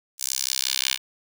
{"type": "tone with high-pass filter sweep", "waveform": "10% pulse", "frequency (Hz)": 65.5, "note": "C2", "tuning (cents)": 2, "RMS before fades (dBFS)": -26, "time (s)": [0.18, 0.98], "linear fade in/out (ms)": 50, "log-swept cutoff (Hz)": [6900, 3000], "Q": 1.5, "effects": []}